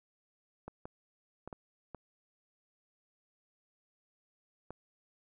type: clicks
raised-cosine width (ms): 1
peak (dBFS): -29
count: 6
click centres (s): 0.68 / 0.855 / 1.476 / 1.528 / 1.947 / 4.706
effects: none